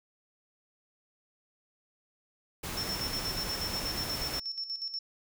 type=noise; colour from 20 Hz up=pink; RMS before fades=-37 dBFS; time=2.63-4.4 s; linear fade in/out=10 ms
type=tone with tremolo; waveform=sine; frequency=5400 Hz; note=E8; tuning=41 cents sharp; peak=-32 dBFS; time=2.77-4.99 s; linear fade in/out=5 ms; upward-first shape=square; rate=8.3 Hz; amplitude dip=65%
effects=none